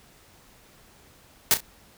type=noise with echo; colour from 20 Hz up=white; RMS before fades=-18 dBFS; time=1.51-1.54 s; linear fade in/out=0 ms; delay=32 ms; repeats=2; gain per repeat=-11 dB; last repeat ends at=1.604 s; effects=pink hiss -55 dBFS RMS until 1.97 s

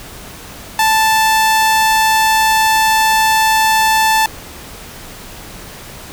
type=tone; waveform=sawtooth; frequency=880 Hz; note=A5; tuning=in tune; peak=-6 dBFS; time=0.79-4.26 s; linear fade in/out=2 ms; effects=pink hiss -33 dBFS RMS until 6.12 s

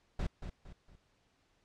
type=noise with echo; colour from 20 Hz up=brown; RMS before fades=-34 dBFS; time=0.19-0.27 s; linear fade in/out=5 ms; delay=230 ms; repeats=3; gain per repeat=-8 dB; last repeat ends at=0.96 s; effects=pink hiss -73 dBFS RMS until 1.64 s + low-pass 6000 Hz 12 dB/octave

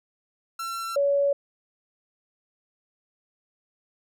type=tone pair in turn; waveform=45% pulse / sine; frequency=1351 / 564.1 Hz; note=E6 / C#5; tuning=+42 / +30 cents; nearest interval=octave + minor third; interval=1512 cents; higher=first; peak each=-30 / -19 dBFS; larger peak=second; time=0.59-0.96 / 0.96-1.33 s; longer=neither; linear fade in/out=5 ms; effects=none

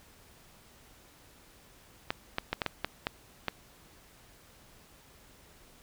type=clicks; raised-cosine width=0.3 ms; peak=-13 dBFS; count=8; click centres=2.105 / 2.384 / 2.53 / 2.618 / 2.663 / 2.846 / 3.069 / 3.483 s; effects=pink hiss -58 dBFS RMS until 5.82 s

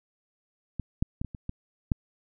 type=clicks; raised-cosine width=5 ms; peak=-19 / -12 / -18 / -23 / -26 / -20 / -11 dBFS; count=7; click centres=0.797 / 1.025 / 1.215 / 1.247 / 1.348 / 1.494 / 1.918 s; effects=none

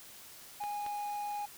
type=tone; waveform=triangle; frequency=825 Hz; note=G#5; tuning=12 cents flat; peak=-33 dBFS; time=0.6-1.46 s; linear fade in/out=10 ms
type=clicks; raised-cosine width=0.3 ms; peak=-29 dBFS; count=2; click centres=0.638 / 0.864 s
effects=white hiss -52 dBFS RMS until 1.57 s

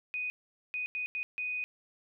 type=tone bursts at uneven times; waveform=sine; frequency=2489 Hz; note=D#7; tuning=in tune; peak=-32 dBFS; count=5; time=0.14-0.3 / 0.74-0.86 / 0.95-1.06 / 1.15-1.23 / 1.38-1.64 s; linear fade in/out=0 ms; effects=none

